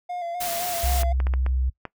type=tone with vibrato; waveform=triangle; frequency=698.5 Hz; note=F5; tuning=in tune; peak=-26 dBFS; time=0.09-1.13 s; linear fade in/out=10 ms; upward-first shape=square; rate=3.9 Hz; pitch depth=36 cents each way
type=noise; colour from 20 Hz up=white; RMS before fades=-30 dBFS; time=0.4-1.03 s; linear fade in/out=10 ms
type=tone with pitch glide; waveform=sine; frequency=64.6 to 64.04 Hz; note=C2 to C2; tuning=-21 to -37 cents; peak=-20 dBFS; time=0.83-1.7 s; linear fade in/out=10 ms; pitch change=-16 cents; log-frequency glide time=1.15-1.53 s
type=clicks; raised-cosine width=0.5 ms; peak=-17 dBFS; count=6; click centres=1.033 / 1.202 / 1.269 / 1.338 / 1.464 / 1.853 s
effects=noise-tail reverb RT60 0.1 s tail -21 dB re dry